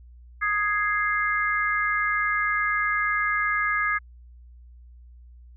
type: chord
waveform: sine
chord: Ab major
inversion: second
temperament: equal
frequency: 1244.5 / 1661.2 / 2093 Hz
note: Eb6 / Ab6 / C7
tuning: 0 / 0 / 0 cents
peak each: -26 / -25 / -27 dBFS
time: 0.41-3.99 s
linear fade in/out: 20 ms
effects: added 60 Hz sine -45 dBFS peak until 5.56 s